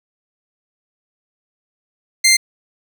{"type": "tone", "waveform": "15% pulse", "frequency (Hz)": 2093, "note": "C7", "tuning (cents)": 0, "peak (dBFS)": -3, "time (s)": [2.24, 2.37], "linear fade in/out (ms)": 10, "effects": []}